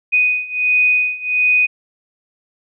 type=beating tone pair; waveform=sine; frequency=2489 / 2490.4 Hz; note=D#7 / D#7; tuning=0 / +1 cents; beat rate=1.4 Hz; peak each=-17 / -15 dBFS; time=0.12-1.67 s; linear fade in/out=20 ms; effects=none